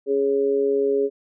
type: tone with amplitude modulation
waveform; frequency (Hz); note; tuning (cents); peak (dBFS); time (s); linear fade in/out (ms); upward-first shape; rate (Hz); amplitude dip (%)
sine; 415.3; G#4; 0; -14; 0.06-1.1; 50; sine; 137; 75
effects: none